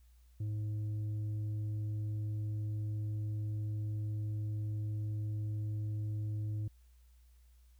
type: tone with tanh clipping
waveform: triangle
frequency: 106.1 Hz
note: G#2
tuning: 38 cents sharp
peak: -35 dBFS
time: 0.4-6.68 s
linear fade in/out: 5 ms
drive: 9 dB
effects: added 60 Hz sine -59 dBFS peak until 7.79 s + white hiss -75 dBFS RMS until 7.79 s